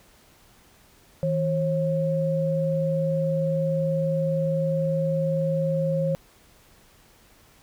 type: tone pair together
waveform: sine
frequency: 160.9 / 539.8 Hz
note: E3 / C#5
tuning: -42 / -46 cents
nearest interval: octave + major sixth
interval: 2096 cents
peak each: -24 dBFS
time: 1.23-6.15 s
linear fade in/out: 0 ms
effects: pink hiss -56 dBFS RMS until 7.62 s